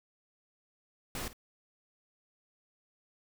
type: noise with echo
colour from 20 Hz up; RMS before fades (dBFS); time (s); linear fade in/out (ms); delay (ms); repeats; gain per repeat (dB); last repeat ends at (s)
pink; -38; 1.15-1.28; 2; 51; 1; -15; 1.331
effects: none